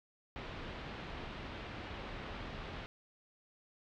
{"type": "low-pass noise", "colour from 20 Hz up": "pink", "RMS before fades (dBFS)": -45, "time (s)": [0.36, 2.86], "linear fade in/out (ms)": 0, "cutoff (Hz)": 3600, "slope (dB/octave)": 24, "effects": []}